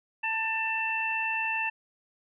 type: harmonic tone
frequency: 891 Hz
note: A5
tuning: 22 cents sharp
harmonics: 1 / 2 / 3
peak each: -33 / -33 / -29 dBFS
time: 0.23-1.7 s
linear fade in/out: 10 ms
effects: none